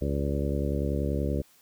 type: harmonic tone with a mistuned harmonic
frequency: 70.4 Hz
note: C#2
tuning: 27 cents sharp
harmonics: 1 / 2 / 3 / 4 / 5 / 6 / 7 / 8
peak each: -29 / -32 / -34 / -35 / -36 / -37 / -37 / -38 dBFS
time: 0.01-1.42 s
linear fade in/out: 10 ms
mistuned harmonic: 8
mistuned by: +38 cents
effects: white hiss -60 dBFS RMS until 1.61 s